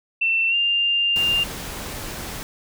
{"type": "tone with pitch glide", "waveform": "sine", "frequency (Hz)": [2686, 2797], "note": ["E7", "F7"], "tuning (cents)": [32, 2], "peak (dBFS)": -17, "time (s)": [0.21, 1.44], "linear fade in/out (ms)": 10, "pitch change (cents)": 70, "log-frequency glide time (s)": [0.49, 0.55]}
{"type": "noise", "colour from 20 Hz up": "pink", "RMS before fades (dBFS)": -32, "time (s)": [1.16, 2.43], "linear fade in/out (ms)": 0}
{"effects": []}